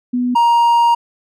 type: tone pair in turn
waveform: sine / triangle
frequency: 246.9 / 939.7 Hz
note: B3 / A#5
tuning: 0 / +14 cents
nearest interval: octave + major seventh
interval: 2314 cents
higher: second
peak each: -14 / -7 dBFS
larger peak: second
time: 0.13-0.35 / 0.35-0.95 s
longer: second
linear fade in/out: 10 ms
effects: none